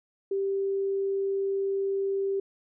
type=tone; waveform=sine; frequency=392 Hz; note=G4; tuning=in tune; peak=-25 dBFS; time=0.31-2.4 s; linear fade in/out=5 ms; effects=none